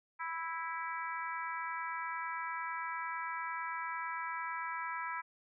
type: harmonic tone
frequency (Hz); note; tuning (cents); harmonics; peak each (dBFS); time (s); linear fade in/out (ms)
328.9; E4; -4; 3 / 4 / 5 / 6 / 7; -40 / -42 / -44 / -46 / -47; 0.19-5.22; 20
effects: none